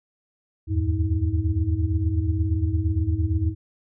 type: tone cluster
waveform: sine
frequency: 75.7 / 84.3 / 102.1 / 318.4 Hz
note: D#2 / E2 / G#2 / D#4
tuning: -47 / +39 / -29 / +40 cents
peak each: -27 / -23 / -25 / -30 dBFS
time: 0.67-3.55 s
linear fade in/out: 50 ms
effects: none